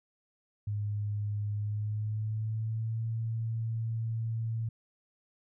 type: tone with pitch glide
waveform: sine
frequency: 103.83 to 113.23 Hz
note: G#2 to A#2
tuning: 0 to -50 cents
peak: -30 dBFS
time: 0.67-4.69 s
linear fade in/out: 5 ms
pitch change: +150 cents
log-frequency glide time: 1.54-3.03 s
effects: none